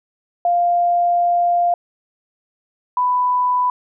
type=tone pair in turn; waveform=sine; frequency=698.5 / 993.6 Hz; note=F5 / B5; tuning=0 / +10 cents; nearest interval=tritone; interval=610 cents; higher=second; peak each=-13 / -14 dBFS; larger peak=first; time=0.45-1.74 / 2.97-3.7 s; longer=first; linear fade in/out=2 ms; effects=none